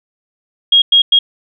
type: tone bursts at uneven times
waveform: sine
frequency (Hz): 3273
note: G#7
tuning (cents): -26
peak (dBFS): -5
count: 3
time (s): 0.72-0.82 / 0.92-1.02 / 1.12-1.19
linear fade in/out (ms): 5
effects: none